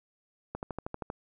click train, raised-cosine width 1 ms, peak -21 dBFS, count 8, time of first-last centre 0.55-1.101 s, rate 12.7 Hz, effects none

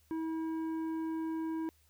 triangle tone with tanh clipping, 322.3 Hz, E4, 39 cents flat, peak -35 dBFS, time 0.11-1.69 s, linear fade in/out 0 ms, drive 13 dB, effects added 76 Hz sine -67 dBFS peak until 1.89 s + white hiss -70 dBFS RMS until 1.89 s

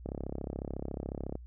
click train, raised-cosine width 2 ms, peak -23 dBFS, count 45, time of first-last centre 0.06-1.354 s, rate 34 Hz, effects added 60 Hz sine -45 dBFS peak until 1.46 s

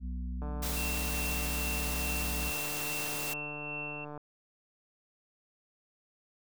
harmonic tone, 61.74 Hz, B1, in tune, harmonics 1 / 3 / 4, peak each -34 / -44 / -46 dBFS, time 0-2.53 s, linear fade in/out 50 ms
click train, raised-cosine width 1 ms, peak -30 dBFS, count 557, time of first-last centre 0.42-4.177 s, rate 148 Hz
white noise, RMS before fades -37 dBFS, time 0.62-3.34 s, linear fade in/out 10 ms
sine tone with tremolo, 2700 Hz, E7, 41 cents sharp, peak -36 dBFS, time 0.76-4.05 s, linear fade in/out 10 ms, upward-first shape sine, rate 2.4 Hz, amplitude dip 40%
effects none

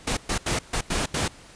pink noise bursts at uneven times, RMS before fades -25 dBFS, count 6, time 0.07-0.17 / 0.29-0.38 / 0.46-0.59 / 0.73-0.81 / 0.9-1.06 / 1.14-1.28 s, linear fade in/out 5 ms, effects pink hiss -48 dBFS RMS until 1.55 s + resampled to 22050 Hz

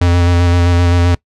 square tone with vibrato, 87.3 Hz, F2, in tune, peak -9 dBFS, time 0.01-1.15 s, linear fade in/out 5 ms, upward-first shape square, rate 7.7 Hz, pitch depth 18 cents each way, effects noise-tail reverb RT60 0.1 s tail -22 dB re dry + low-pass 6000 Hz 12 dB/octave

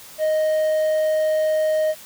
triangle tone, 622.3 Hz, D#5, in tune, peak -15 dBFS, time 0.18-1.95 s, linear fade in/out 50 ms, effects white hiss -42 dBFS RMS until 2.05 s

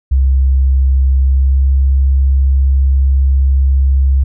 sine tone with pitch glide, 66.4 to 67.33 Hz, C2 to C#2, +26 to -50 cents, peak -7 dBFS, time 0.11-4.24 s, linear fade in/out 10 ms, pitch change +24 cents, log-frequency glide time 1.17-1.69 s, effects none

